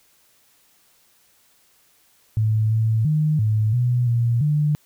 sine tone with pitch steps, 109 / 111.1 / 153.3 / 108.1 / 122.8 / 118 / 149.3 Hz, A2 / A2 / D#3 / A2 / B2 / A#2 / D3, -16 / +17 / -25 / -30 / -9 / +22 / +29 cents, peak -16 dBFS, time 2.37-4.75 s, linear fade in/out 0 ms, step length 340 ms, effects white hiss -59 dBFS RMS until 4.85 s

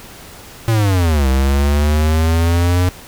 square linear two-way sweep, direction down then up, 115.8 to 65.2 to 90.9 Hz, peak -12 dBFS, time 0.68-2.89 s, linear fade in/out 0 ms, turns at 1.28 s, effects pink hiss -37 dBFS RMS until 3.07 s

